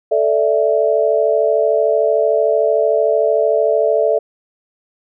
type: chord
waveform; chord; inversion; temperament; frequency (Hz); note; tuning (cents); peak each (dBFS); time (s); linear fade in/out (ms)
sine; A suspended fourth; none; just; 440 / 586.7 / 660; A4 / D5 / E5; 0 / -2 / +2; -16; 0.11-4.19; 10
effects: none

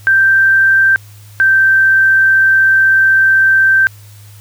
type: tone pair in turn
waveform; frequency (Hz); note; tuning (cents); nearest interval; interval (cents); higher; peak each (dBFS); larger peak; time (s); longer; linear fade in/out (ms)
sine; 1568 / 1561; G6 / G6; 0 / -8; unison; 8; first; -6; neither; 0.07-0.96 / 1.4-3.87; second; 0
effects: added 103 Hz sine -35 dBFS peak until 4.4 s + white hiss -44 dBFS RMS until 4.4 s

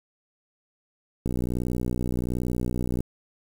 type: click train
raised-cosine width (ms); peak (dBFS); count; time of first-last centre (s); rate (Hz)
3; -15; 108; 1.26-3.006; 61.3
effects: 7-bit

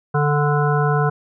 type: harmonic tone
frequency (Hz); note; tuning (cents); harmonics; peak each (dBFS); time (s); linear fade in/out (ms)
146.83; D3; 0; 1 / 3 / 5 / 7 / 9 / 10; -17 / -22 / -24 / -25 / -27 / -27; 0.14-1.1; 10
effects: none

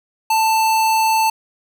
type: tone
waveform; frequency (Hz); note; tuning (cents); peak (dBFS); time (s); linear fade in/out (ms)
square; 885; A5; +10; -14; 0.3-1.3; 5
effects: none

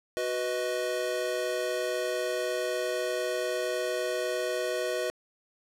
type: chord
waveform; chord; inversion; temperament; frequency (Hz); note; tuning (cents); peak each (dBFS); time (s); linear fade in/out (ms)
square; B major; second; equal with one note detuned; 370 / 493.9 / 626.2; F#4 / B4 / D#5; 0 / 0 / +11; -35 / -33 / -33; 0.17-5.1; 0
effects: low-pass 12000 Hz 12 dB/octave

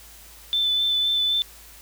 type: tone with vibrato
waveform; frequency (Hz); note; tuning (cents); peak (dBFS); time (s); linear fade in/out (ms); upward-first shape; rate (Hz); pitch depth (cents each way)
sine; 3520; A7; 0; -19; 0.53-1.42; 0; sine; 3.9; 14
effects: added 55 Hz sine -50 dBFS peak until 1.81 s + white hiss -47 dBFS RMS until 1.81 s

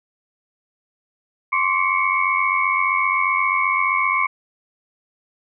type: tone cluster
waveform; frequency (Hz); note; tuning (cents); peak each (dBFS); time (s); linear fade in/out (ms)
sine; 1055 / 1143 / 2180 / 2275; C6 / D6 / C#7 / C#7; +14 / -47 / -29 / +44; -21 / -23 / -21 / -24; 1.52-4.27; 10
effects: none

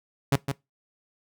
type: tone with echo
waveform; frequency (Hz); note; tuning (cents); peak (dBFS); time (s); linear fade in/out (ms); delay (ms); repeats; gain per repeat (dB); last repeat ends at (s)
sawtooth; 138.59; C#3; 0; -14; 0.32-0.36; 5; 160; 1; -7; 0.52
effects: noise-tail reverb RT60 0.2 s tail -21 dB re dry

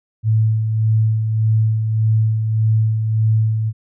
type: tone with tremolo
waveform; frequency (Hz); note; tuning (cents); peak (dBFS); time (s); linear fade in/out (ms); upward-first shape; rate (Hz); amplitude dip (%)
sine; 110; A2; 0; -11; 0.23-3.73; 50; sine; 1.7; 45
effects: none

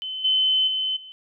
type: tone with level steps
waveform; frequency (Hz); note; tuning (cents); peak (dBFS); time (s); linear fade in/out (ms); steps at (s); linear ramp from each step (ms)
sine; 3051; G7; -48; -28 / -17 / -22 / -39; 0.02-1.12; 0; 0.24 / 0.67 / 0.96; 10
effects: none

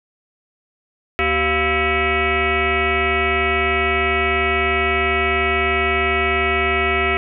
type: tone with frequency modulation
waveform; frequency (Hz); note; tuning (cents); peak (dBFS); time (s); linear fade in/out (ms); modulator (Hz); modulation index
sine; 1318.5; E6; 0; -15; 1.19-7.17; 0; 311; 4.1
effects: none

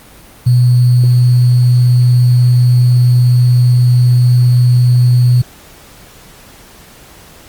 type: tone with sample-and-hold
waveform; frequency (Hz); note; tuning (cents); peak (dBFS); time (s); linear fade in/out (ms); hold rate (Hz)
sine; 123.47; B2; 0; -5; 0.46-5.42; 10; 4410
effects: pink hiss -39 dBFS RMS until 7.48 s + Opus 32 kbps

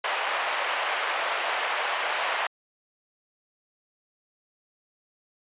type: band-pass noise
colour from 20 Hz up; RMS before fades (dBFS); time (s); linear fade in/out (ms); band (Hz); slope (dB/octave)
pink; -28; 0.04-2.47; 5; 630 to 3100; 24
effects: resampled to 8000 Hz

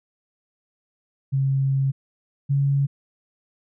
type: tone pair in turn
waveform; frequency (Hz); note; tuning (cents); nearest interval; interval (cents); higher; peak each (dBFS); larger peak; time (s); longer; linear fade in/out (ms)
sine; 135.7 / 139.52; C#3 / C#3; -36 / +12; unison; 48; second; -18 / -17; second; 1.32-1.92 / 2.49-2.87; first; 20
effects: none

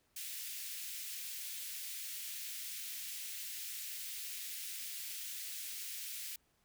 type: high-pass noise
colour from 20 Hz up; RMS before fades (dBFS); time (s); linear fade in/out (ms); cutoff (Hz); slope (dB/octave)
white; -44; 0.16-6.36; 5; 2000; 24
effects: pink hiss -75 dBFS RMS until 6.64 s

